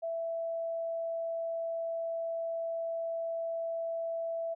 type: tone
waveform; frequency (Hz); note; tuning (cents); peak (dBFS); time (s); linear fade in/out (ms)
sine; 663; E5; +10; -32; 0.02-4.55; 20
effects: none